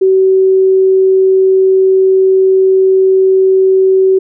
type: tone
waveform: sine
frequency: 380 Hz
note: F#4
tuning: 46 cents sharp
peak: -5 dBFS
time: 0.01-4.19 s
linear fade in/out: 10 ms
effects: none